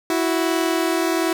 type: tone pair together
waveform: sawtooth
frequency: 329 / 370 Hz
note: E4 / F#4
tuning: -3 / 0 cents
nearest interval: major second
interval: 203 cents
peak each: -16 / -19 dBFS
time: 0.1-1.33 s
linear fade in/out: 2 ms
effects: none